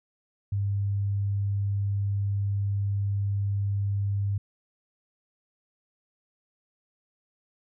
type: tone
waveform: sine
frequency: 100 Hz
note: G2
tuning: 35 cents sharp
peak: -24 dBFS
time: 0.52-4.38 s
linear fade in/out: 5 ms
effects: none